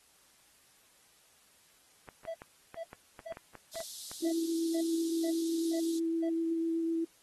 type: clicks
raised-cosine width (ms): 0.5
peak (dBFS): -32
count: 12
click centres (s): 2.088 / 2.252 / 2.419 / 2.744 / 2.931 / 3.192 / 3.323 / 3.371 / 3.553 / 3.756 / 3.804 / 4.115
type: tone bursts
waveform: triangle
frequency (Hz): 659.3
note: E5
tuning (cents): 0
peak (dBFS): -35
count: 9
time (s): 2.27-6.296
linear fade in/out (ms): 10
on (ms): 74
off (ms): 420
type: high-pass noise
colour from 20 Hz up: pink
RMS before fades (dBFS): -45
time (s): 3.73-5.99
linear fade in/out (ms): 5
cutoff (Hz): 3600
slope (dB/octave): 48
type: tone with vibrato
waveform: sine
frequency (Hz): 329.6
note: E4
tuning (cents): 0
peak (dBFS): -29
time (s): 4.22-7.05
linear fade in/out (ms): 10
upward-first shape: sine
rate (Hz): 7.9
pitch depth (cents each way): 10
effects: white hiss -64 dBFS RMS until 7.22 s + AAC 32 kbps